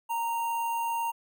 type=tone with notch filter; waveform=square; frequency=927 Hz; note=A#5; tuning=10 cents flat; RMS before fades=-30 dBFS; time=0.09-1.12 s; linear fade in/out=20 ms; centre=4800 Hz; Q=0.62; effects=none